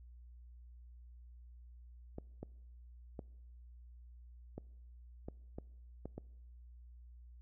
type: clicks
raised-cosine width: 2 ms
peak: -30 dBFS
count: 8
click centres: 2.184 / 2.43 / 3.192 / 4.58 / 5.285 / 5.585 / 6.056 / 6.18 s
effects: noise-tail reverb RT60 1.0 s tail -24 dB re dry + added 60 Hz sine -53 dBFS peak until 7.41 s